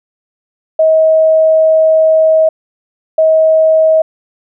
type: tone pair in turn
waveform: sine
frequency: 636 / 636 Hz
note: D#5 / D#5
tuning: +38 / +38 cents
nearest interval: unison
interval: 0 cents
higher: neither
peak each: -5 dBFS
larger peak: neither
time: 0.79-2.49 / 3.18-4.02 s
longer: first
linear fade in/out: 5 ms
effects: none